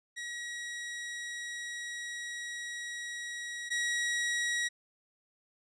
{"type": "tone pair in turn", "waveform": "sawtooth", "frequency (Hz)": [1909, 1909], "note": ["A#6", "A#6"], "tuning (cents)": [41, 41], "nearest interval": "unison", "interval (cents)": 0, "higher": "neither", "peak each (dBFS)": [-34, -26], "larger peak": "second", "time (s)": [[0.16, 3.7], [3.7, 4.69]], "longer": "first", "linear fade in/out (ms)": 20, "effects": ["resampled to 22050 Hz"]}